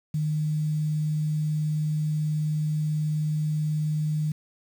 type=tone with quantisation; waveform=sine; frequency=153.1 Hz; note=D#3; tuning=28 cents flat; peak=-23 dBFS; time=0.14-4.32 s; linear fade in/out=5 ms; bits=8; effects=none